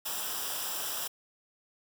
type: noise with comb filter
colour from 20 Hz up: white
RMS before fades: -35 dBFS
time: 0.05-1.08 s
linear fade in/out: 10 ms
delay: 0.46 ms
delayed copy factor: -0.7
effects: none